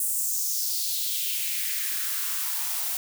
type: noise with high-pass filter sweep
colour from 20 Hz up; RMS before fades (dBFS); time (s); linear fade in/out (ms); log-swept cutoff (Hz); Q
blue; -28; 0-2.97; 2; 9000 to 650; 2.5
effects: none